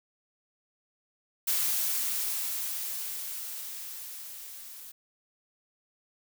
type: noise with level ramp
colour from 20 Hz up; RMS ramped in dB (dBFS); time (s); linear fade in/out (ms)
blue; -27 to -46; 1.47-4.92; 10
effects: none